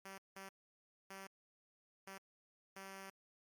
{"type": "tone bursts at uneven times", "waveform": "5% pulse", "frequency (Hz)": 193.5, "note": "G3", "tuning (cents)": -22, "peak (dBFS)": -38, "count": 5, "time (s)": [[0.05, 0.18], [0.36, 0.49], [1.1, 1.27], [2.07, 2.18], [2.76, 3.1]], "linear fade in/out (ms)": 5, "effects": ["MP3 96 kbps"]}